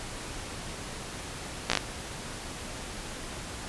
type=slowing click train; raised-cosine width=0.2 ms; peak=-6 dBFS; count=5; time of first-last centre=1.7-1.773 s; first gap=16 ms; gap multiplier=1.09; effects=pink hiss -39 dBFS RMS until 3.68 s + resampled to 24000 Hz